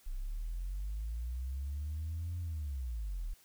sine linear two-way sweep, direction up then down, 30.04 to 87.8 to 34.95 Hz, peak -34 dBFS, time 0.06-3.34 s, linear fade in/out 10 ms, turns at 2.39 s, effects tanh soft clip ceiling -32 dBFS + white hiss -64 dBFS RMS until 3.44 s

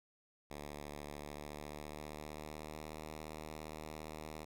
5% pulse tone with pitch glide, 73.5 to 77.38 Hz, D2 to D#2, +2 to -9 cents, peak -34 dBFS, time 0.5-4.45 s, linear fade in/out 10 ms, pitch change +89 cents, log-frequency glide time 1.13-3.03 s, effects none

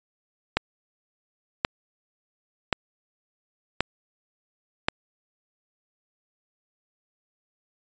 click train, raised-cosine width 0.3 ms, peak -4 dBFS, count 5, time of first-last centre 0.57-4.885 s, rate 0.927 Hz, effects resampled to 16000 Hz

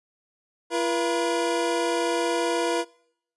25% pulse tone pair together, 340.2 / 481.1 Hz, F4 / B4, -45 / -45 cents, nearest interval tritone, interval 600 cents, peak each -22 dBFS, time 0.7-2.85 s, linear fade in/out 50 ms, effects noise-tail reverb RT60 0.7 s tail -24 dB re dry + resampled to 24000 Hz

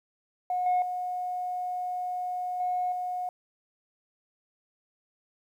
sine tone with level steps, 725 Hz, F#5, 35 cents flat, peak -25 / -20 / -29 / -25 / -29 dBFS, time 0.5-3.29 s, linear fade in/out 2 ms, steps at 0.66 / 0.82 / 2.6 / 2.92 s, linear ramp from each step 2 ms, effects tanh soft clip ceiling -20 dBFS + 10-bit

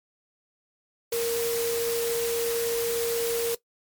sine tone in noise, 466.2 Hz, A#4, in tune, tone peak -24 dBFS, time 1.12-3.55 s, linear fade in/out 5 ms, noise white, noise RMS -32 dBFS, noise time 1.12-3.55 s, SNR +5 dB, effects noise-tail reverb RT60 0.1 s tail -18 dB re dry + MP3 96 kbps

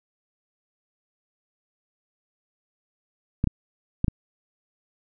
clicks, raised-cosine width 5 ms, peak -9 dBFS, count 4, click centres 3.441 / 3.473 / 4.044 / 4.082 s, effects none

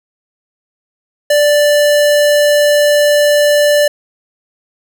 square tone, 587.3 Hz, D5, in tune, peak -8 dBFS, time 1.3-3.88 s, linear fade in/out 5 ms, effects none

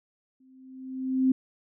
sine tone with exponential growth, 260.9 Hz, C4, 5 cents flat, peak -17 dBFS, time 0.4-1.32 s, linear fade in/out 5 ms, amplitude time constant 200 ms, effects none

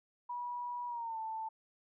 sine tone with pitch glide, 971 to 885.3 Hz, B5 to A5, -30 to +10 cents, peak -37 dBFS, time 0.29-1.49 s, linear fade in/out 10 ms, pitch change -160 cents, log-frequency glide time 0.87-1.19 s, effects none

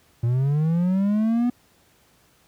triangle linear sweep, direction up, 114.7 to 246.9 Hz, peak -16 dBFS, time 0.23-1.5 s, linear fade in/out 5 ms, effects pink hiss -59 dBFS RMS until 2.47 s + high-pass 60 Hz 12 dB/octave

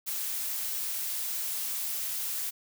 blue noise, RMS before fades -33 dBFS, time 0.06-2.51 s, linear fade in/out 20 ms, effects none

